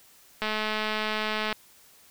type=click train; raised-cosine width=0.3 ms; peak=-13 dBFS; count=239; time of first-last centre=0.42-1.527 s; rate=215 Hz; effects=white hiss -56 dBFS RMS until 2.1 s